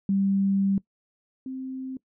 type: tone pair in turn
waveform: sine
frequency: 196 / 261.6 Hz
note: G3 / C4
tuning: 0 / 0 cents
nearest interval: perfect fourth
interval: 500 cents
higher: second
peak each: -20 / -31 dBFS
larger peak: first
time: 0.09-0.78 / 1.46-1.97 s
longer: first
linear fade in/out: 2 ms
effects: noise-tail reverb RT60 0.1 s tail -21 dB re dry